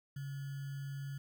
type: tone with sample-and-hold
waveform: sine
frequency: 138.6 Hz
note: C#3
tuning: in tune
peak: -39 dBFS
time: 0.16-1.18 s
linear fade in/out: 5 ms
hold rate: 1575 Hz
effects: none